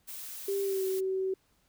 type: noise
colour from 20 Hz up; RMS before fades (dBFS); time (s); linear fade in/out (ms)
blue; -42; 0.07-1.01; 20
type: tone with pitch glide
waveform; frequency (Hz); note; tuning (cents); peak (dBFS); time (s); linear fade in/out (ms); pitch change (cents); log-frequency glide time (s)
sine; 396.1 to 379.7; G4 to F#4; +18 to +45; -28; 0.48-1.34; 5; -73; 0.62-0.83
effects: pink hiss -70 dBFS RMS until 1.68 s